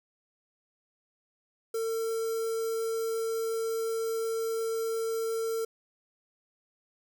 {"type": "tone with notch filter", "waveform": "square", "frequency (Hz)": 451.4, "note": "A4", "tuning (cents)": 44, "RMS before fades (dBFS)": -31, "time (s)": [1.74, 5.65], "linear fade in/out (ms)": 5, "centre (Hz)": 2600, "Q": 0.52, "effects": []}